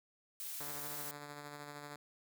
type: noise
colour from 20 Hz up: blue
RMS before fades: -44 dBFS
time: 0.4-1.11 s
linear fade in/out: 0 ms
type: tone with tremolo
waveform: 5% pulse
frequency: 146 Hz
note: D3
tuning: 10 cents flat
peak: -34 dBFS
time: 0.6-1.96 s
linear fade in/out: 2 ms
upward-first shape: sine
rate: 13 Hz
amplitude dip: 35%
effects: none